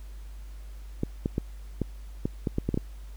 clicks, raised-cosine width 3 ms, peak -13 dBFS, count 10, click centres 1.034 / 1.259 / 1.381 / 1.817 / 2.255 / 2.472 / 2.584 / 2.69 / 2.743 / 2.775 s, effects added 50 Hz sine -39 dBFS peak until 3.16 s + pink hiss -58 dBFS RMS until 3.16 s

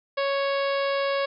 harmonic tone, 554.4 Hz, C#5, in tune, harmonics 1 / 2 / 3 / 4 / 5 / 6 / 7 / 8 / 9, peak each -24 / -30 / -34 / -36 / -38 / -40 / -41 / -42 / -43 dBFS, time 0.17-1.26 s, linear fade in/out 10 ms, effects none

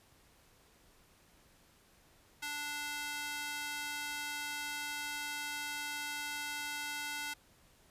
square tone with high-pass filter, 293.7 Hz, D4, in tune, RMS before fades -40 dBFS, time 2.42-7.34 s, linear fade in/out 10 ms, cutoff 1500 Hz, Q 0.92, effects pink hiss -65 dBFS RMS until 7.9 s + resampled to 32000 Hz

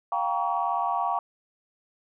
sine chord, G half-diminished seventh, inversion third, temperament just, 705.6 / 784 / 940.8 / 1128.9 Hz, F5 / G5 / Bb5 / Db6, +18 / 0 / +16 / +31 cents, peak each -29 dBFS, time 0.12-1.19 s, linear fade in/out 2 ms, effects tanh soft clip ceiling -13 dBFS

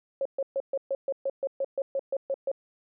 sine tone bursts, 545 Hz, C#5, 29 cents flat, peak -25 dBFS, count 14, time 0.21-2.516 s, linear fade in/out 2 ms, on 44 ms, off 130 ms, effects none

